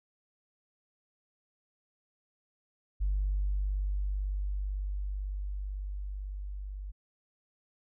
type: tone with level ramp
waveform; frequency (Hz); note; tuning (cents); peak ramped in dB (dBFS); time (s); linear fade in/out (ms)
sine; 49; G1; 0; -25 to -37; 3-6.92; 20
effects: tanh soft clip ceiling -22 dBFS